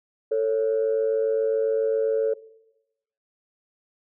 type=tone pair together; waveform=sine; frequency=445.1 / 552.4 Hz; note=A4 / C#5; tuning=+20 / -6 cents; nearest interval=major third; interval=374 cents; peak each=-20 / -25 dBFS; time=0.31-2.34 s; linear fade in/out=10 ms; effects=noise-tail reverb RT60 0.9 s tail -19 dB re dry + tanh soft clip ceiling -14 dBFS